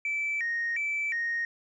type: tone with vibrato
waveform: sine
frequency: 2078 Hz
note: C7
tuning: 12 cents flat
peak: -26 dBFS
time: 0.05-1.45 s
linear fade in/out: 2 ms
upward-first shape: square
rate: 1.4 Hz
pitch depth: 190 cents each way
effects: tanh soft clip ceiling -24 dBFS